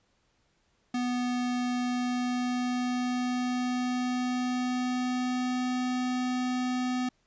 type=tone with pitch glide; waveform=square; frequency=246.9 to 251.4 Hz; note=B3 to B3; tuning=0 to +31 cents; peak=-28 dBFS; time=0.94-7.09 s; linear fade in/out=5 ms; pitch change=+31 cents; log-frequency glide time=1.76-5.68 s; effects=pink hiss -71 dBFS RMS until 7.26 s + resampled to 16000 Hz